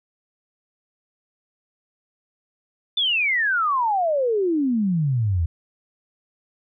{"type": "exponential sweep", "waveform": "sine", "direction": "down", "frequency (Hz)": [3565, 78.4], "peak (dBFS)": -18, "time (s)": [2.97, 5.46], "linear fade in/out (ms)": 5, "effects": []}